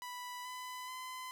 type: tone with pitch steps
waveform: sawtooth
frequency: 987.8 / 1003.9 / 1020.3 Hz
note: B5 / B5 / C6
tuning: 0 / +28 / -44 cents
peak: -39 dBFS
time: 0.02-1.31 s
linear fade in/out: 0 ms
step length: 430 ms
effects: none